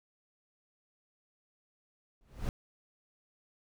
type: noise with exponential growth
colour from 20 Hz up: brown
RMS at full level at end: -30 dBFS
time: 2.21-2.49 s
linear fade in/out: 1 ms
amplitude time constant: 60 ms
effects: none